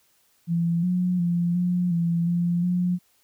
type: tone with pitch steps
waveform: sine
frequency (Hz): 169.1 / 180.3 / 172.8 / 178.1 / 169.3 / 173.1 / 178.6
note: E3 / F#3 / F3 / F3 / E3 / F3 / F3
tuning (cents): +44 / -45 / -18 / +34 / +46 / -15 / +39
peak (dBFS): -20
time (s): 0.47-2.99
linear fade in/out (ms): 50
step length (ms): 360
effects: white hiss -64 dBFS RMS until 3.23 s